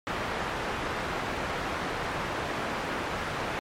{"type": "low-pass noise", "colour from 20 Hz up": "white", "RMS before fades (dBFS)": -32, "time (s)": [0.07, 3.59], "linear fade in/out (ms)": 0, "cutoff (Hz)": 1500, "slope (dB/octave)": 12, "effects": ["MP3 64 kbps"]}